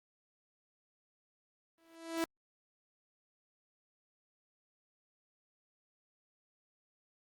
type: tone with exponential growth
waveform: sawtooth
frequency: 329.6 Hz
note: E4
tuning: in tune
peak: -26 dBFS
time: 1.78-2.24 s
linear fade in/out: 0 ms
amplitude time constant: 100 ms
effects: Opus 24 kbps